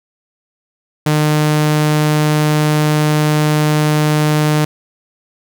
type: tone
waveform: sawtooth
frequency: 151.7 Hz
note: D#3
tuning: 44 cents flat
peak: -7 dBFS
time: 1.06-4.65 s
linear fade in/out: 5 ms
effects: none